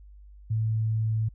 sine tone, 110.4 Hz, A2, 6 cents sharp, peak -23 dBFS, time 0.5-1.29 s, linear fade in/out 10 ms, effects added 50 Hz sine -46 dBFS peak until 1.34 s

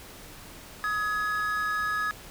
triangle tone pair together, 1260.1 / 1682 Hz, D#6 / G#6, +22 / +22 cents, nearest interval perfect fourth, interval 500 cents, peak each -27 dBFS, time 0.84-2.11 s, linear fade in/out 0 ms, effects pink hiss -46 dBFS RMS until 2.3 s

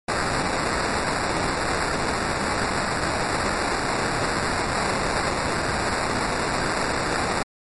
blue noise with sample-and-hold, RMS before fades -24 dBFS, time 0.08-7.43 s, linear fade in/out 5 ms, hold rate 3150 Hz, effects MP3 48 kbps

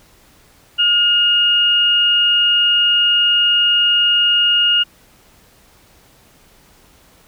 sine tone pair together, 1425 / 2850 Hz, F6 / F7, +34 / +34 cents, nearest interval octave, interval 1200 cents, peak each -21 / -11 dBFS, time 0.78-4.84 s, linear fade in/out 20 ms, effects pink hiss -50 dBFS RMS until 7.27 s

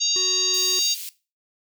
harmonic tone, 935 Hz, A#5, 5 cents sharp, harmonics 3 / 4 / 5 / 6 / 7, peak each -32 / -26 / -24 / -35 / -23 dBFS, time 0-0.95 s, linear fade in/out 20 ms
square tone, 370 Hz, F#4, in tune, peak -32 dBFS, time 0.16-0.79 s, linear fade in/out 0 ms
white high-pass noise, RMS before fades -34 dBFS, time 0.54-1.09 s, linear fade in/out 0 ms, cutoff 2600 Hz, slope 24 dB/octave
effects noise-tail reverb RT60 0.3 s tail -18 dB re dry

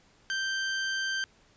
sawtooth tone, 1565 Hz, G6, 3 cents flat, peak -25 dBFS, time 0.3-1.24 s, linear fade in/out 0 ms, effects pink hiss -62 dBFS RMS until 1.56 s + resampled to 16000 Hz

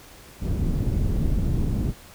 pink low-pass noise, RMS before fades -23 dBFS, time 0.4-1.94 s, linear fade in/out 50 ms, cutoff 210 Hz, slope 12 dB/octave, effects pink hiss -47 dBFS RMS until 2.14 s

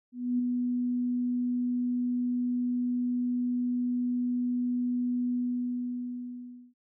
sine tone with ADSR envelope, 246.1 Hz, B3, 6 cents flat, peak -23 dBFS, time 0.12-6.74 s, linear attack 270 ms, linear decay 8 ms, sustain -3 dB, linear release 1400 ms, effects none

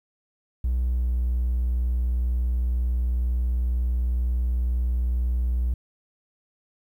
triangle tone with pitch glide, 61.74 to 61.03 Hz, B1 to B1, 0 to -20 cents, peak -18 dBFS, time 0.64-5.74 s, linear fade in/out 5 ms, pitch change -20 cents, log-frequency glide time 0.86-1.11 s, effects tanh soft clip ceiling -16 dBFS + 10-bit

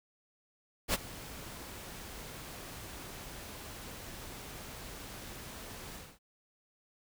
pink noise with ADSR envelope, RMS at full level -27 dBFS, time 0.88-6.19 s, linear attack 57 ms, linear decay 29 ms, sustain -19 dB, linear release 240 ms, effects none

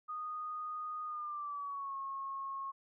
sine tone with pitch glide, 1236 to 1088.5 Hz, D#6 to C#6, -12 to -32 cents, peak -38 dBFS, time 0.08-2.72 s, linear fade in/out 20 ms, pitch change -220 cents, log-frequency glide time 1.05-1.96 s, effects none

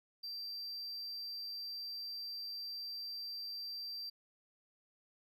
triangle tone, 4699 Hz, D8, in tune, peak -40 dBFS, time 0.23-4.1 s, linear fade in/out 10 ms, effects none

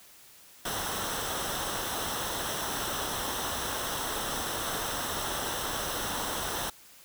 pink noise with comb filter, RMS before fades -33 dBFS, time 0.65-6.7 s, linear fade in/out 5 ms, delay 0.43 ms, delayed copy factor -0.65, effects white hiss -54 dBFS RMS until 7.04 s

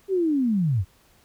sine linear sweep, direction down, 398.2 to 80.1 Hz, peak -19 dBFS, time 0.08-0.85 s, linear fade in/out 50 ms, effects pink hiss -59 dBFS RMS until 1.24 s

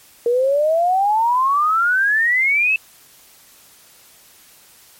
sine exponential sweep, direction up, 466.2 to 2649 Hz, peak -13 dBFS, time 0.26-2.76 s, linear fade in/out 2 ms, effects white hiss -48 dBFS RMS until 4.99 s + MP3 64 kbps

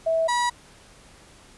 sine / 35% pulse tone pair in turn, 652 / 968 Hz, E5 / B5, -19 / -35 cents, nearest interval perfect fifth, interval 684 cents, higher second, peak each -19 dBFS, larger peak neither, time 0.06-0.28 / 0.28-0.5 s, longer neither, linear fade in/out 10 ms, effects pink hiss -51 dBFS RMS until 1.57 s + resampled to 24000 Hz

